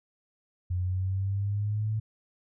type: exponential sweep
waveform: sine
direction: up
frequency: 89 to 110 Hz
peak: -26 dBFS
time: 0.7-2 s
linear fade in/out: 10 ms
effects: none